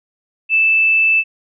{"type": "tone", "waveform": "sine", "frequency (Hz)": 2637, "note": "E7", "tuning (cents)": 0, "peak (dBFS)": -10, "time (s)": [0.49, 1.24], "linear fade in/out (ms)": 50, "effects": []}